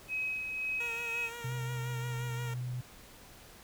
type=tone with tremolo; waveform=sine; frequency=2543 Hz; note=D#7; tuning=37 cents sharp; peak=-31 dBFS; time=0.08-1.3 s; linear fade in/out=50 ms; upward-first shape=sine; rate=1.9 Hz; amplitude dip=40%
type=tone with vibrato; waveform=10% pulse; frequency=468.3 Hz; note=A#4; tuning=8 cents sharp; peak=-33 dBFS; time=0.8-2.54 s; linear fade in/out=5 ms; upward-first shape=sine; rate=5.7 Hz; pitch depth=32 cents each way
type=tone with pitch glide; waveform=sine; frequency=127.4 to 124.56 Hz; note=C3 to B2; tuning=-46 to +15 cents; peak=-34 dBFS; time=1.44-2.81 s; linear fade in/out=5 ms; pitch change=-39 cents; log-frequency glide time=1.61-2.57 s
effects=pink hiss -54 dBFS RMS until 3.63 s